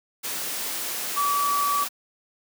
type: tone in noise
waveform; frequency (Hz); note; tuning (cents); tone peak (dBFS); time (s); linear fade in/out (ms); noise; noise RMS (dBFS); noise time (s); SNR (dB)
sine; 1147; D6; -41; -21; 1.16-1.85; 20; white; -30; 0.23-1.89; +6
effects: high-pass 200 Hz 12 dB/octave